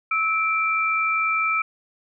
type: tone pair together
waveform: sine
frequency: 1304.7 / 2349 Hz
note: E6 / D7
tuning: -18 / 0 cents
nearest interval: minor seventh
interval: 1018 cents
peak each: -22 / -22 dBFS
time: 0.11-1.62 s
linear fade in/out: 5 ms
effects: none